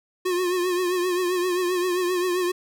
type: tone with vibrato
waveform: square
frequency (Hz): 360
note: F#4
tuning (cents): -47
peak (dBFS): -22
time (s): 0.25-2.52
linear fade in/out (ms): 10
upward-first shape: triangle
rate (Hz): 7.6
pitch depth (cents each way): 66
effects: none